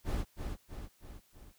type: noise with echo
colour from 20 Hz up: brown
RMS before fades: -33 dBFS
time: 0.04-0.25 s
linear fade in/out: 50 ms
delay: 320 ms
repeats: 4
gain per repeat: -5 dB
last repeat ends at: 1.53 s
effects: white hiss -68 dBFS RMS until 1.58 s